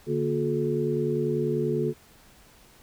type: tone cluster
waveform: sine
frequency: 145.9 / 235.9 / 360.9 / 431.2 Hz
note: D3 / A#3 / F#4 / A4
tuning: -11 / +21 / -43 / -35 cents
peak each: -29 / -31 / -28 / -28 dBFS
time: 0.06-1.94 s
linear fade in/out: 50 ms
effects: pink hiss -55 dBFS RMS until 2.82 s